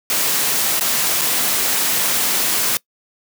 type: noise with dropouts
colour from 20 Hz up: white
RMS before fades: -18 dBFS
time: 0.1-2.77 s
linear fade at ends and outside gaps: 1 ms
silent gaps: 0.796-0.809 / 1.212-1.216 s
effects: noise-tail reverb RT60 0.1 s tail -23 dB re dry + high-pass 150 Hz 12 dB/octave